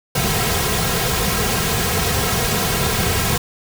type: noise with comb filter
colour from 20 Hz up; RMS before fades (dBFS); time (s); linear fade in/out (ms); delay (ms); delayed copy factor
pink; -19; 0.15-3.38; 5; 3.4; -0.7
effects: none